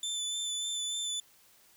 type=tone with vibrato; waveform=25% pulse; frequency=3520 Hz; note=A7; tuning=in tune; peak=-28 dBFS; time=0.03-1.2 s; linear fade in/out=2 ms; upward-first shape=sine; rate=3.4 Hz; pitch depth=18 cents each way; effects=white hiss -62 dBFS RMS until 1.76 s